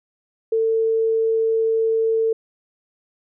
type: tone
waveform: sine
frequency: 448.1 Hz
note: A4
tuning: 32 cents sharp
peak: -16 dBFS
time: 0.52-2.33 s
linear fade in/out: 5 ms
effects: none